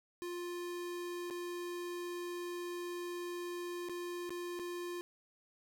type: tone with dropouts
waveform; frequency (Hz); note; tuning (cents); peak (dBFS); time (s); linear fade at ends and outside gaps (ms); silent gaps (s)
square; 350.9; F4; +8; -40; 0.22-5.01; 0; 1.301-1.308 / 3.887-3.895 / 4.294-4.305 / 4.591-4.596
effects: none